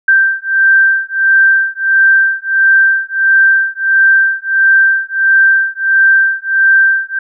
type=beating tone pair; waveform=sine; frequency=1568 / 1569.5 Hz; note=G6 / G6; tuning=0 / +2 cents; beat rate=1.5 Hz; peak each=-10 dBFS; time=0.08-7.19 s; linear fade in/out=5 ms; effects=none